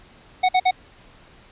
square tone bursts, 740 Hz, F#5, in tune, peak -15 dBFS, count 3, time 0.43-0.711 s, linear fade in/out 10 ms, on 59 ms, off 52 ms, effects pink hiss -50 dBFS RMS until 1.51 s + resampled to 8000 Hz

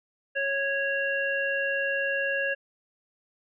harmonic tone, 552 Hz, C#5, 7 cents flat, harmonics 1 / 3 / 5, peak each -30 / -27 / -33 dBFS, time 0.35-2.55 s, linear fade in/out 20 ms, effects none

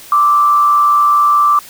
sine tone with frequency modulation, 1173 Hz, D6, 2 cents flat, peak -7 dBFS, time 0.12-1.59 s, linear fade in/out 2 ms, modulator 125 Hz, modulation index 0.37, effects white hiss -36 dBFS RMS until 1.69 s

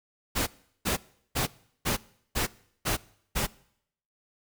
pink noise bursts, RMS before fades -27 dBFS, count 7, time 0.35-3.47 s, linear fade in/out 20 ms, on 120 ms, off 380 ms, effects noise-tail reverb RT60 0.7 s tail -22 dB re dry

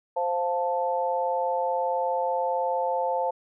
sine chord, F major, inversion second, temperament equal, 523.3 / 698.5 / 880 Hz, C5 / F5 / A5, 0 / 0 / 0 cents, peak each -27 / -30 / -27 dBFS, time 0.16-3.31 s, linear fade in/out 10 ms, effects none

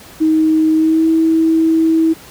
sine tone with pitch glide, 315.3 to 323.4 Hz, D#4 to E4, +23 to -33 cents, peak -9 dBFS, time 0.2-2.14 s, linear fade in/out 20 ms, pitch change +44 cents, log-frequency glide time 0.74-1.08 s, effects pink hiss -38 dBFS RMS until 2.3 s + high-pass 60 Hz 12 dB/octave

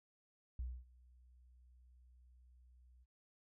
sine tone with ADSR envelope, 61.74 Hz, B1, in tune, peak -38 dBFS, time 0.59-3.06 s, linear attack 3 ms, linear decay 250 ms, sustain -24 dB, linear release 36 ms, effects none

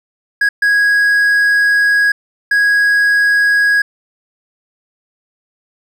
triangle tone bursts at uneven times, 1655 Hz, G#6, 6 cents flat, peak -7 dBFS, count 3, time 0.41-0.49 / 0.62-2.12 / 2.51-3.82 s, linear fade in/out 5 ms, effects none

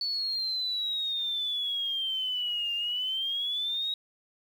sine exponential two-way sweep, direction down then up, 4469 to 2794 to 3814 Hz, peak -28 dBFS, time 0.01-3.94 s, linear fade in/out 2 ms, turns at 2.74 s, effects 9-bit

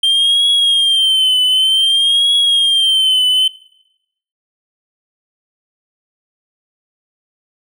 triangle tone with vibrato, 3165 Hz, G7, 16 cents sharp, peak -8 dBFS, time 0.03-3.48 s, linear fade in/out 5 ms, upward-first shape triangle, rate 0.54 Hz, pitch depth 94 cents each way, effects noise-tail reverb RT60 0.9 s tail -22 dB re dry

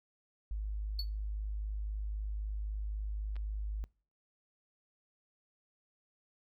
sine tone, 51.91 Hz, G#1, in tune, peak -34 dBFS, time 0.51-3.84 s, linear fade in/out 0 ms
triangle tone with exponential decay, 4435 Hz, C#8, in tune, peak -31 dBFS, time 0.99-1.09 s, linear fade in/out 2 ms, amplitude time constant 20 ms
clicks, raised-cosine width 0.3 ms, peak -42 / -37 dBFS, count 2, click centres 3.357 / 3.365 s
effects noise-tail reverb RT60 0.4 s tail -25 dB re dry

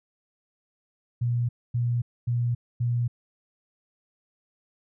sine tone bursts, 120.1 Hz, B2, 48 cents flat, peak -22 dBFS, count 4, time 1.21-3.08 s, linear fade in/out 10 ms, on 280 ms, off 250 ms, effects none

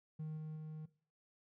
triangle tone with level steps, 155.56 Hz, D#3, in tune, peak -38 / -40 / -42 dBFS, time 0.19-0.86 s, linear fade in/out 10 ms, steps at 0.37 / 0.56 s, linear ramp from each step 5 ms, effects noise-tail reverb RT60 0.4 s tail -18 dB re dry + tanh soft clip ceiling -34 dBFS

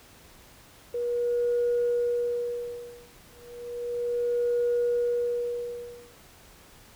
sine tone with tremolo, 480.6 Hz, B4, 47 cents flat, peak -21 dBFS, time 0.94-6.29 s, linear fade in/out 5 ms, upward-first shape sine, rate 0.33 Hz, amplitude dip 100%, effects tanh soft clip ceiling -18 dBFS + pink hiss -53 dBFS RMS until 6.95 s

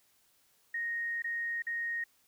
sine tone with dropouts, 1864.7 Hz, A#6, in tune, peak -32 dBFS, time 0.74-2.04 s, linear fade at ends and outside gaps 5 ms, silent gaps 1.222-1.242 / 1.622-1.667 s, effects white hiss -69 dBFS RMS until 2.27 s

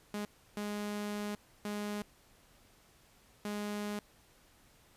sawtooth tone bursts at uneven times, 207.3 Hz, G#3, 3 cents flat, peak -32 dBFS, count 4, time 0.14-0.25 / 0.57-1.35 / 1.65-2.02 / 3.45-3.99 s, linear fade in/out 2 ms, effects pink hiss -64 dBFS RMS until 4.96 s + resampled to 32000 Hz

